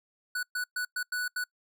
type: tone bursts at uneven times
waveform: square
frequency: 1480 Hz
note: F#6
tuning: in tune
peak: -30 dBFS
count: 6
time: 0.35-0.43 / 0.55-0.64 / 0.76-0.85 / 0.96-1.03 / 1.12-1.28 / 1.36-1.44 s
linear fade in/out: 5 ms
effects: noise-tail reverb RT60 0.1 s tail -25 dB re dry